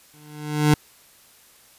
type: tone with exponential growth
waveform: 25% pulse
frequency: 150 Hz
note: D3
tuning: 37 cents sharp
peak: -8 dBFS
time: 0.14-0.74 s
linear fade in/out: 0 ms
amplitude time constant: 130 ms
effects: white hiss -53 dBFS RMS until 1.78 s + resampled to 32000 Hz